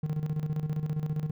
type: tone with tremolo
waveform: triangle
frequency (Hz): 153.2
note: D#3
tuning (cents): -27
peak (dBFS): -24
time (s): 0.03-1.31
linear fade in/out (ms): 5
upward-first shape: square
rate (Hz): 15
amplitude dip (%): 65
effects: none